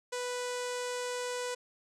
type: tone with low-pass filter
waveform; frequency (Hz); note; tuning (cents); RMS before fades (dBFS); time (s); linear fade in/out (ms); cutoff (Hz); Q
sawtooth; 493.9; B4; 0; -36; 0.12-1.55; 10; 8100; 2
effects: none